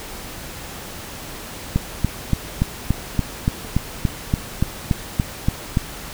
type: click train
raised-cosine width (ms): 5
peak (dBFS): -4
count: 15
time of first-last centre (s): 1.76-5.771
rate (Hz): 3.49
effects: pink hiss -34 dBFS RMS until 6.13 s